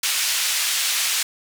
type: band-pass noise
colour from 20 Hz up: pink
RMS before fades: -22 dBFS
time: 0.03-1.23 s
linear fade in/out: 5 ms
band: 2500 to 12000 Hz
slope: 12 dB/octave
effects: none